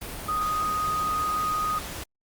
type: tone in noise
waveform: sine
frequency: 1244.5 Hz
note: D#6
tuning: in tune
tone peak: -24 dBFS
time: 0.28-1.79 s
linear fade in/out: 10 ms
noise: pink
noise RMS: -36 dBFS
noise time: 0.01-2.04 s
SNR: +9 dB
effects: Opus 32 kbps